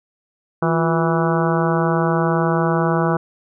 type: harmonic tone with a mistuned harmonic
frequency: 164.1 Hz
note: E3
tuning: 8 cents flat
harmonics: 1 / 2 / 3 / 4 / 5 / 6 / 7 / 8 / 9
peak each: -19 / -22 / -24 / -25 / -26 / -27 / -27 / -28 / -29 dBFS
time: 0.62-3.17 s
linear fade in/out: 5 ms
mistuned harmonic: 2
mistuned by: +92 cents
effects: none